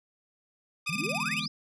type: tone with vibrato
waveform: 15% pulse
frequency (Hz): 1194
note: D6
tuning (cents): +28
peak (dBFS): -30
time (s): 0.86-1.46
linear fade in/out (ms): 5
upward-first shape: square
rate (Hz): 20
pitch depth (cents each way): 13
type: tone bursts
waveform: 40% pulse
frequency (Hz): 2531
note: D#7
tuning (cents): +29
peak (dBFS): -28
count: 10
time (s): 0.87-1.397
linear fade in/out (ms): 2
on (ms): 32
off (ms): 23
type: exponential sweep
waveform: sine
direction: up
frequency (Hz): 140 to 5340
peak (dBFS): -33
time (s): 0.89-1.48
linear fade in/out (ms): 5
type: chord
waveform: sine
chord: E dominant seventh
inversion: third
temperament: equal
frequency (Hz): 146.83 / 164.81 / 207.7 / 246.9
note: D3 / E3 / G#3 / B3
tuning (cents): 0 / 0 / 0 / 0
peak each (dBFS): -43 / -40 / -38 / -41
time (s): 0.95-1.48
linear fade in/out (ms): 5
effects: resampled to 22050 Hz